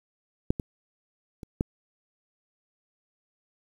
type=clicks; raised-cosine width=3 ms; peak=-9 / -18 / -26 / -11 dBFS; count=4; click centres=0.505 / 0.598 / 1.432 / 1.609 s; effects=8-bit